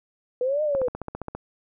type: linear two-way sweep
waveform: sine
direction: up then down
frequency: 486.2 to 619 to 486.2 Hz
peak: -21 dBFS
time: 0.41-0.88 s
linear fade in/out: 2 ms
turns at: 0.63 s
type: click train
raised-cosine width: 1 ms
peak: -18 dBFS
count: 10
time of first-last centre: 0.75-1.35 s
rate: 15 Hz
effects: none